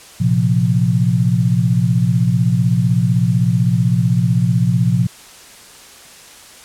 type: chord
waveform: sine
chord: Bb suspended second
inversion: none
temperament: equal with one note detuned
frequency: 115 / 130.81 / 174.61 Hz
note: Bb2 / C3 / F3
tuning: -23 / 0 / 0 cents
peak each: -16 dBFS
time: 0.2-5.07 s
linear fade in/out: 10 ms
effects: white hiss -40 dBFS RMS until 6.64 s + low-pass 10000 Hz 12 dB/octave